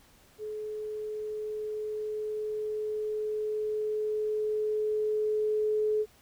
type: tone with level ramp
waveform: sine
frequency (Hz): 427.4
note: G#4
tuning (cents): +50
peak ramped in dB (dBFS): -34 to -24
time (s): 0.38-6.06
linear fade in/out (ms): 50
effects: pink hiss -60 dBFS RMS until 6.21 s